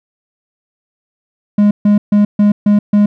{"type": "tone bursts", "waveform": "triangle", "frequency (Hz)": 206.5, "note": "G#3", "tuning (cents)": -10, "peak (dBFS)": -4, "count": 6, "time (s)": [1.58, 3.06], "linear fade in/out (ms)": 5, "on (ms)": 130, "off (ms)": 140, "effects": []}